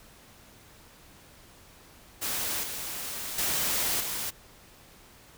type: noise with level steps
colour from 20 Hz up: white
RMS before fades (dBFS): -31 / -36 / -28 / -33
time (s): 2.21-4.31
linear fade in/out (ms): 20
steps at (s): 2.63 / 3.38 / 4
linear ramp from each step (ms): 5
effects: pink hiss -54 dBFS RMS until 5.37 s